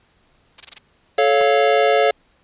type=noise bursts; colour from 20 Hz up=blue; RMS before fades=-27 dBFS; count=5; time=0.58-0.784 s; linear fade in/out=5 ms; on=24 ms; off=21 ms
type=chord; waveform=square; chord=A augmented; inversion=none; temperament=equal with one note detuned; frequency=434.7 / 554.4 / 698.5 Hz; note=A4 / C#5 / E#5; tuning=-21 / 0 / 0 cents; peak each=-18 dBFS; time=1.18-2.11 s; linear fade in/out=5 ms
type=clicks; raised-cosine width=0.5 ms; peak=-19 / -18 dBFS; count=2; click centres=1.409 / 1.415 s
effects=pink hiss -59 dBFS RMS until 2.43 s + resampled to 8000 Hz